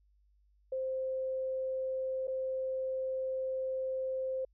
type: tone with dropouts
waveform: sine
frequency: 523.3 Hz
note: C5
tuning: in tune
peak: -32 dBFS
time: 0.72-4.45 s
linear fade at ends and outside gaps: 5 ms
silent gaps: 2.272-2.279 s
effects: added 50 Hz sine -65 dBFS peak until 4.53 s